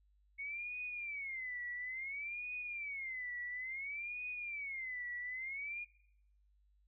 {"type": "tone with vibrato", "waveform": "sine", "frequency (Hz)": 2196, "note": "C#7", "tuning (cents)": -17, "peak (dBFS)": -40, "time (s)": [0.38, 5.85], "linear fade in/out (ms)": 20, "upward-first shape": "sine", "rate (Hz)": 0.58, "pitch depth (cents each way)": 210, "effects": ["noise-tail reverb RT60 0.8 s tail -22 dB re dry", "added 50 Hz sine -68 dBFS peak until 6.87 s"]}